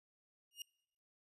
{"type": "tone with exponential growth", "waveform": "sawtooth", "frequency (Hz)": 2849, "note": "F7", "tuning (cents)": 34, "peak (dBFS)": -37, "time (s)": [0.51, 0.62], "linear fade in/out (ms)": 2, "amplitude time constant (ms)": 22, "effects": ["noise-tail reverb RT60 0.8 s tail -25 dB re dry", "resampled to 32000 Hz"]}